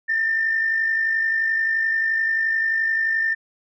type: tone pair together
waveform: sine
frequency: 1794.5 / 1846 Hz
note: A6 / A#6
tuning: +34 / -17 cents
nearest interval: unison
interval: 49 cents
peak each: -18 / -29 dBFS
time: 0.08-3.35 s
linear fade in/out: 20 ms
effects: tanh soft clip ceiling -12 dBFS